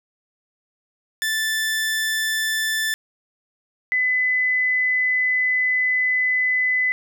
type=tone pair in turn; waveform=sawtooth / sine; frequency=1760 / 2010 Hz; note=A6 / B6; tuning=0 / +30 cents; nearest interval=major second; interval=230 cents; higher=second; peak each=-17 dBFS; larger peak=neither; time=1.22-2.94 / 3.92-6.92 s; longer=second; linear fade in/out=0 ms; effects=none